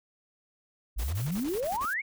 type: exponential sweep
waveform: sine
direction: up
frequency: 46.64 to 2300 Hz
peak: -28 dBFS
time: 0.96-2.02 s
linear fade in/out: 20 ms
type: noise bursts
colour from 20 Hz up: blue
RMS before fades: -43 dBFS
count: 6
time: 0.98-1.94 s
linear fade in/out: 10 ms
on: 130 ms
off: 36 ms
type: noise with tremolo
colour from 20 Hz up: pink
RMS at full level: -42 dBFS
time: 0.99-1.86 s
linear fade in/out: 5 ms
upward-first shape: square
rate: 11 Hz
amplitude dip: 75%
effects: none